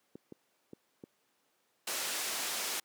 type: clicks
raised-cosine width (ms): 3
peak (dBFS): -27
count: 4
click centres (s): 0.155 / 0.323 / 0.733 / 1.038
type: low-pass noise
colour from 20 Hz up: white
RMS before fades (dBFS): -36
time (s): 1.87-2.8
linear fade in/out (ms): 5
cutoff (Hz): 9500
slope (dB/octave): 12
effects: pink hiss -74 dBFS RMS until 2.84 s + high-pass 300 Hz 12 dB/octave

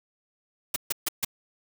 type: noise bursts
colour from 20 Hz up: white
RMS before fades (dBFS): -26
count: 4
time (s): 0.74-1.248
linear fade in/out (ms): 5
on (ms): 22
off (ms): 140
effects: none

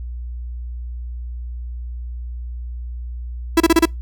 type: tone bursts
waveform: 45% pulse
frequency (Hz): 330.5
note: E4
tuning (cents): +5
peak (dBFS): -9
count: 5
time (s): 3.57-3.855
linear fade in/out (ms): 5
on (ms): 33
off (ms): 30
effects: noise-tail reverb RT60 0.2 s tail -26 dB re dry + added 60 Hz sine -26 dBFS peak until 4.01 s

